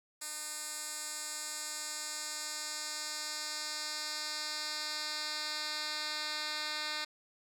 10% pulse tone with band-pass filter sweep, 303.6 Hz, D#4, 42 cents flat, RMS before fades -39 dBFS, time 0.21-7.05 s, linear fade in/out 10 ms, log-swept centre 8900 to 3700 Hz, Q 1.6, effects 10-bit

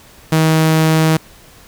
sawtooth tone, 158.9 Hz, D#3, 37 cents sharp, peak -6 dBFS, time 0.32-1.17 s, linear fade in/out 5 ms, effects pink hiss -43 dBFS RMS until 1.67 s

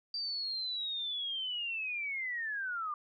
sine linear sweep, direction down, 4699 to 1174.7 Hz, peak -34 dBFS, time 0.14-2.94 s, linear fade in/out 2 ms, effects none

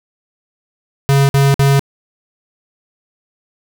square tone bursts, 138.59 Hz, C#3, in tune, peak -9 dBFS, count 3, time 1.09-1.794 s, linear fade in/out 0 ms, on 200 ms, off 52 ms, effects none

